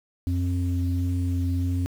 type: tone pair together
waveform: sine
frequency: 88.2 / 266.2 Hz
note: F2 / C4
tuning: +18 / +30 cents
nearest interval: octave + perfect fifth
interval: 1912 cents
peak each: -22 / -28 dBFS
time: 0.27-1.86 s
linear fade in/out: 0 ms
effects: tanh soft clip ceiling -16 dBFS + 8-bit